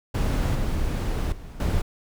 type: noise with level steps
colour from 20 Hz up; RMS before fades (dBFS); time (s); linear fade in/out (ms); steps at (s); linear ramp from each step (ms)
brown; -22 / -25 / -39 / -23; 0.14-1.82; 10; 0.55 / 1.32 / 1.6; 2
effects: none